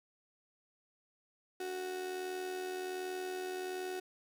35% pulse tone with amplitude modulation, 370 Hz, F#4, in tune, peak -34 dBFS, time 1.6-4 s, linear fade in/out 5 ms, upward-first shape sine, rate 81.3 Hz, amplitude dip 45%, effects none

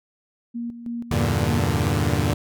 sine tone with tremolo, 235.8 Hz, A#3, 20 cents sharp, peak -26 dBFS, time 0.54-1.61 s, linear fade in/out 20 ms, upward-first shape square, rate 3.1 Hz, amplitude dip 65%
sawtooth chord, E half-diminished seventh, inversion none, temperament equal, 82.41 / 98 / 116.54 / 146.83 Hz, E2 / G2 / Bb2 / D3, 0 / 0 / 0 / 0 cents, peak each -21 dBFS, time 1.11-2.34 s, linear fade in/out 5 ms
effects none

